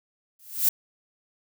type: noise with exponential growth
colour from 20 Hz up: violet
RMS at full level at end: -17 dBFS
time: 0.39-0.69 s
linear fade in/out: 5 ms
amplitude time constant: 64 ms
effects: none